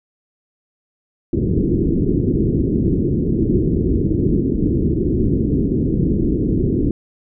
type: low-pass noise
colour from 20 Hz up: white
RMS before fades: -17 dBFS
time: 1.33-6.91 s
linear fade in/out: 2 ms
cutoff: 380 Hz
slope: 48 dB/octave
effects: none